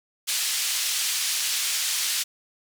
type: band-pass noise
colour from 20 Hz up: pink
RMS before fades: -26 dBFS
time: 0.27-2.24 s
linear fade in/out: 20 ms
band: 3300 to 11000 Hz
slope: 12 dB/octave
effects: none